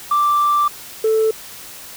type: tone pair in turn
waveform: sine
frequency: 1174.7 / 440 Hz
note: D6 / A4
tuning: 0 / 0 cents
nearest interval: octave + perfect fourth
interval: 1700 cents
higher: first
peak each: -11 dBFS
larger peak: neither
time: 0.11-0.68 / 1.04-1.31 s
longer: first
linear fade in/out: 5 ms
effects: tanh soft clip ceiling -10 dBFS + white hiss -36 dBFS RMS until 1.96 s